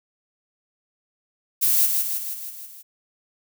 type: noise with echo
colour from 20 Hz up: violet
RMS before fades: -19 dBFS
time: 1.61-1.87 s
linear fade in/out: 20 ms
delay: 160 ms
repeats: 6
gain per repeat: -4 dB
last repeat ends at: 2.83 s
effects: none